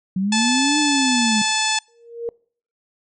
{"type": "linear two-way sweep", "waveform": "sine", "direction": "up then down", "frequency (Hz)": [182.3, 301.9, 206.7], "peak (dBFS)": -18, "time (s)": [0.16, 1.42], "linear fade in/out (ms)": 5, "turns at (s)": 0.79}
{"type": "harmonic tone", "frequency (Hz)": 870, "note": "A5", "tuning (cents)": -20, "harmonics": [1, 2, 3, 4, 5, 6, 7, 8, 9, 10], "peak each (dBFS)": [-24, -27, -25, -25, -28, -27, -32, -27, -31, -32], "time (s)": [0.32, 1.79], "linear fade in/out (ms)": 5}
{"type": "tone with exponential growth", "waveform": "sine", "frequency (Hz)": 467.7, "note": "A#4", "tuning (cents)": 6, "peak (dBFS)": -20, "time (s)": [1.88, 2.29], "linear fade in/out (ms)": 1, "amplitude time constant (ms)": 88}
{"effects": ["noise-tail reverb RT60 0.5 s tail -26 dB re dry"]}